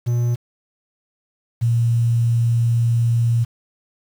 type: tone pair in turn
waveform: triangle / sine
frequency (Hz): 120 / 116.99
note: B2 / A#2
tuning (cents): -49 / +7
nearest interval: unison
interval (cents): 44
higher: first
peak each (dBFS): -14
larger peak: neither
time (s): 0.06-0.36 / 1.61-3.45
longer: second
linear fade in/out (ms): 20
effects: 7-bit